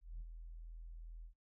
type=tone with ADSR envelope; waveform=sine; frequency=41.2 Hz; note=E1; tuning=in tune; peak=-40 dBFS; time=0.01-1.34 s; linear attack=190 ms; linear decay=43 ms; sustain=-7 dB; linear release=100 ms; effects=noise-tail reverb RT60 0.2 s tail -26 dB re dry + tanh soft clip ceiling -41 dBFS